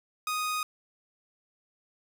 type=tone; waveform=sawtooth; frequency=1244.5 Hz; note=D#6; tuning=in tune; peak=-25 dBFS; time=0.27-0.63 s; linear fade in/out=2 ms; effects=none